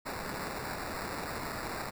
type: noise with sample-and-hold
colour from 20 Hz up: violet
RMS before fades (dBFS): -38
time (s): 0.05-1.91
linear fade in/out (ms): 20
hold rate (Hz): 3150
effects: none